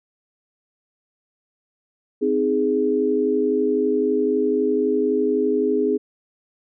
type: chord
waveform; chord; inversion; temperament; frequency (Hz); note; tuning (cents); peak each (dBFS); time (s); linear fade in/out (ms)
sine; Ab major; first; just; 259.6 / 311.5 / 415.3; C4 / Eb4 / Ab4; -13 / +2 / 0; -23 / -24 / -19; 2.21-5.98; 20
effects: none